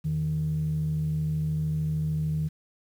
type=tone pair together; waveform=sine; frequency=82.41 / 155.57 Hz; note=E2 / D#3; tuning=0 / 0 cents; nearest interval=major seventh; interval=1100 cents; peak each=-33 / -24 dBFS; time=0.04-2.49 s; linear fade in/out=20 ms; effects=tanh soft clip ceiling -20 dBFS + 9-bit